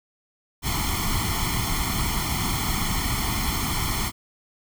pink noise with comb filter, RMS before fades -25 dBFS, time 0.62-4.12 s, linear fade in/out 50 ms, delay 0.93 ms, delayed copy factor +0.95, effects none

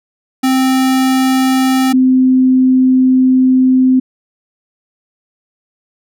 square / sine tone pair in turn, 261.6 / 258.1 Hz, C4 / C4, 0 / -23 cents, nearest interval unison, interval 23 cents, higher first, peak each -10 / -6 dBFS, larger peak second, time 0.43-1.93 / 1.93-4 s, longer second, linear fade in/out 10 ms, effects none

